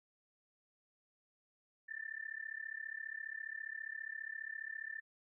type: tone with amplitude modulation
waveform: sine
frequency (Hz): 1777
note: A6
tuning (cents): +17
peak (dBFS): -38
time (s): 1.88-5.01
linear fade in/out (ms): 20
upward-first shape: sine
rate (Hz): 34.8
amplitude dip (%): 95
effects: none